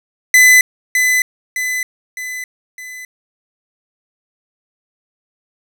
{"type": "tone with echo", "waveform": "45% pulse", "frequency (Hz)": 2010, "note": "B6", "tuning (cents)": 30, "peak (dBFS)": -5, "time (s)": [0.34, 0.61], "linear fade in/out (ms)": 2, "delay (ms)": 610, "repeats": 4, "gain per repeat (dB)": -6, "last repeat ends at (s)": 3.05, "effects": []}